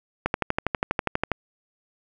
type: click train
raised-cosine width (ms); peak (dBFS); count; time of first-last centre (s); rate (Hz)
0.5; -7; 14; 0.26-1.317; 12.3
effects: none